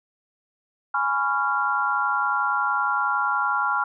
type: chord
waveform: sine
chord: C# dominant seventh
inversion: second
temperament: just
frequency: 831.5 / 997.9 / 1108.7 / 1385.9 Hz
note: G#5 / B5 / C#6 / E#6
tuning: +2 / +18 / 0 / -14 cents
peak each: -27 / -28 / -28 / -23 dBFS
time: 0.94-3.84 s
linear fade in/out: 5 ms
effects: none